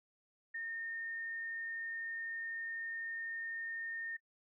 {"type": "tone", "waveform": "sine", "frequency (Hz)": 1828, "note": "A#6", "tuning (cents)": -34, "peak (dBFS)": -39, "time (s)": [0.54, 4.17], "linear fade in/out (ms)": 10, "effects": ["noise-tail reverb RT60 0.1 s tail -20 dB re dry"]}